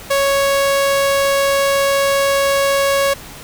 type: tone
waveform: sawtooth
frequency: 554.4 Hz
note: C#5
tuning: in tune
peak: -9 dBFS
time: 0.1-3.14 s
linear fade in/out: 10 ms
effects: pink hiss -35 dBFS RMS until 3.43 s